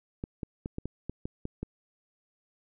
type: clicks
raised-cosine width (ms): 3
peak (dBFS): -21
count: 9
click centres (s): 0.239 / 0.432 / 0.659 / 0.784 / 0.856 / 1.096 / 1.255 / 1.454 / 1.63
effects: none